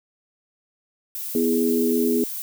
violet noise, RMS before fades -31 dBFS, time 1.15-2.42 s, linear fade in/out 0 ms
sine chord, E major, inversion second, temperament equal, 246.9 / 329.6 / 415.3 Hz, B3 / E4 / G#4, 0 / 0 / 0 cents, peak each -21 / -25 / -22 dBFS, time 1.35-2.24 s, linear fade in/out 2 ms
effects none

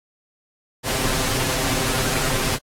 pink noise with comb filter, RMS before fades -22 dBFS, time 0.83-2.59 s, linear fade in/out 50 ms, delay 7.7 ms, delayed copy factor +0.75, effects low-pass 12000 Hz 12 dB/octave + AAC 64 kbps

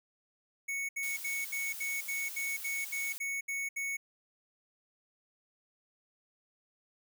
square tone bursts, 2217 Hz, C#7, in tune, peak -34 dBFS, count 12, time 0.68-3.97 s, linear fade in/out 10 ms, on 210 ms, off 70 ms
blue noise, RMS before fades -43 dBFS, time 1.03-3.18 s, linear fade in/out 0 ms
effects none

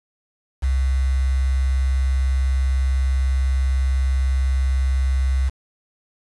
sine tone with quantisation, 66 Hz, C2, 16 cents sharp, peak -16 dBFS, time 0.62-5.5 s, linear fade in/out 20 ms, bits 6, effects resampled to 24000 Hz

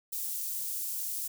white high-pass noise, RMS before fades -35 dBFS, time 0.12-1.28 s, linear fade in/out 10 ms, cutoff 8200 Hz, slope 12 dB/octave, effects none

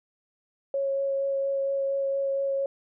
sine tone with vibrato, 549 Hz, C#5, 17 cents flat, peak -24 dBFS, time 0.74-2.66 s, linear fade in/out 2 ms, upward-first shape sine, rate 4.3 Hz, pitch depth 9 cents each way, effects none

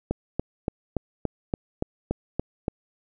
click train, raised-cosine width 2 ms, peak -11 dBFS, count 10, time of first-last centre 0.11-2.681 s, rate 3.5 Hz, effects none

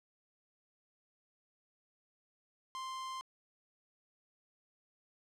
45% pulse tone, 1046.5 Hz, C6, in tune, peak -40 dBFS, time 2.75-3.21 s, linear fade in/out 0 ms, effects low-pass 8000 Hz 12 dB/octave + 12-bit

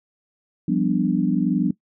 sine chord, G dominant seventh, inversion third, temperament equal, 174.61 / 196 / 246.9 / 293.7 Hz, F3 / G3 / B3 / D4, 0 / 0 / 0 / 0 cents, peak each -23 dBFS, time 0.68-1.71 s, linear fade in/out 5 ms, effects noise-tail reverb RT60 0.1 s tail -19 dB re dry

